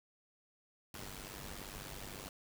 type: noise with amplitude modulation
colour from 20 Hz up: pink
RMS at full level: -44 dBFS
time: 0.94-2.29 s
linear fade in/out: 2 ms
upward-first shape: sine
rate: 97.9 Hz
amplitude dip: 75%
effects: none